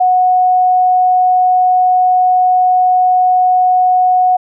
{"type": "tone", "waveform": "sine", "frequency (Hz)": 734, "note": "F#5", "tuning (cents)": -14, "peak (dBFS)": -7, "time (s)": [0, 4.37], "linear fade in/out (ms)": 10, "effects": []}